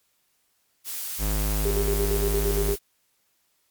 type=noise; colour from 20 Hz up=blue; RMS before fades=-32 dBFS; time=0.84-2.79 s; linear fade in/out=50 ms
type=tone; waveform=square; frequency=51.91 Hz; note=G#1; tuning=in tune; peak=-24 dBFS; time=1.18-2.76 s; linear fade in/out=50 ms
type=tone with tremolo; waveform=sine; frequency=401.6 Hz; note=G4; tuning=42 cents sharp; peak=-23 dBFS; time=1.65-2.76 s; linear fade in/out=5 ms; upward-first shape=square; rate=8.7 Hz; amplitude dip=60%
effects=white hiss -69 dBFS RMS until 3.7 s + MP3 96 kbps